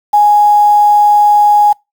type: tone with quantisation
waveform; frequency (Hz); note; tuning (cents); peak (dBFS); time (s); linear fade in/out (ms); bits
sine; 830.6; G#5; 0; -4; 0.13-1.73; 10; 5
effects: noise-tail reverb RT60 0.2 s tail -24 dB re dry